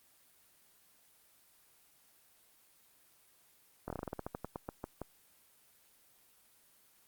slowing click train, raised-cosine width 1 ms, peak -24 dBFS, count 16, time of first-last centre 3.88-5.017 s, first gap 22 ms, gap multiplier 1.16, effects white hiss -66 dBFS RMS until 7.07 s + Opus 24 kbps

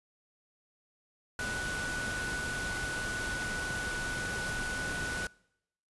sine tone in noise, 1480 Hz, F#6, in tune, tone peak -35 dBFS, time 1.39-5.27 s, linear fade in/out 2 ms, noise pink, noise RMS -38 dBFS, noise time 1.39-5.27 s, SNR 0 dB, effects noise-tail reverb RT60 0.8 s tail -24 dB re dry + resampled to 24000 Hz

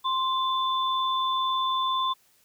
sine tone pair together, 1046 / 3518 Hz, C6 / A7, -1 / -1 cents, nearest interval octave + major sixth, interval 2100 cents, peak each -24 / -30 dBFS, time 0.04-2.14 s, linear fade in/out 20 ms, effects white hiss -63 dBFS RMS until 2.44 s

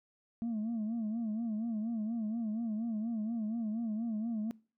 sine tone with vibrato, 222.8 Hz, A3, 22 cents sharp, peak -30 dBFS, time 0.42-4.51 s, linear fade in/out 0 ms, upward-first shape sine, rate 4.2 Hz, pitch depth 97 cents each way, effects noise-tail reverb RT60 0.4 s tail -25 dB re dry + tanh soft clip ceiling -31 dBFS

